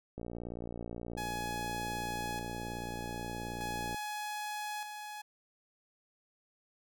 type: click train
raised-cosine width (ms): 2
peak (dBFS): -28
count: 222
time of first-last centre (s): 0.18-3.945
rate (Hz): 58.7
type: tone with tremolo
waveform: sawtooth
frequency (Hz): 841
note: G#5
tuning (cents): +22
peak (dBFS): -33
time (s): 1.17-5.22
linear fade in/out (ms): 10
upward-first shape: square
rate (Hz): 0.41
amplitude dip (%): 45
effects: none